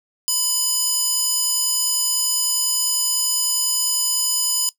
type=tone with high-pass filter; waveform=square; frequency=997 Hz; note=B5; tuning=16 cents sharp; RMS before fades=-20 dBFS; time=0.28-4.69 s; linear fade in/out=0 ms; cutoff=6100 Hz; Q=1.7; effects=noise-tail reverb RT60 0.1 s tail -19 dB re dry